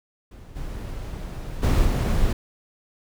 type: noise with level steps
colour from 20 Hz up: brown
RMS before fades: -42 / -32 / -18 / -21 dBFS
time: 0.31-2.33 s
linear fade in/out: 5 ms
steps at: 0.55 / 1.62 / 1.84 s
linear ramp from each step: 20 ms
effects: none